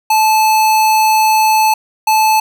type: tone bursts at uneven times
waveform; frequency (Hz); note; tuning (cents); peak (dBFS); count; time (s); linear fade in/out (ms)
square; 870; A5; -20; -9; 2; 0.1-1.74 / 2.07-2.4; 5
effects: none